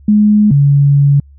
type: tone pair in turn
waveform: sine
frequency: 210 / 141.66 Hz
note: G#3 / C#3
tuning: +19 / +38 cents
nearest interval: perfect fifth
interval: 681 cents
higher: first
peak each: -5 dBFS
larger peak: neither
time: 0.08-0.51 / 0.51-1.2 s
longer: second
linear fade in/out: 5 ms
effects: added 70 Hz sine -37 dBFS peak until 1.38 s